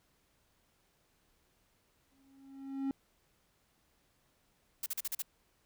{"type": "tone with exponential growth", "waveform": "triangle", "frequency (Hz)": 271.5, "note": "C#4", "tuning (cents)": -36, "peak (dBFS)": -28, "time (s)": [2.12, 2.91], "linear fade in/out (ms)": 1, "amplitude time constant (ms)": 170}
{"type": "noise bursts", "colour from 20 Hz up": "blue", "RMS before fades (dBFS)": -36, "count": 6, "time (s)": [4.83, 5.222], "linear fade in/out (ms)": 5, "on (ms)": 32, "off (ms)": 40}
{"effects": ["pink hiss -73 dBFS RMS until 5.65 s"]}